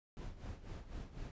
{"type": "noise with tremolo", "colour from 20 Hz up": "brown", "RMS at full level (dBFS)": -44, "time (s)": [0.17, 1.31], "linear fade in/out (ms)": 0, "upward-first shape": "sine", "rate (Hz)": 4, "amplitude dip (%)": 75, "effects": ["resampled to 16000 Hz"]}